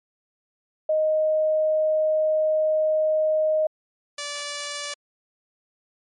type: tone pair in turn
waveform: sine / 5% pulse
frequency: 622.3 / 580.3 Hz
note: D#5 / D5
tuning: 0 / -21 cents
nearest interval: minor second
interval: 121 cents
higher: first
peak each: -18 dBFS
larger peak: neither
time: 0.89-3.67 / 4.18-4.94 s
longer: first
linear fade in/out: 5 ms
effects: MP3 48 kbps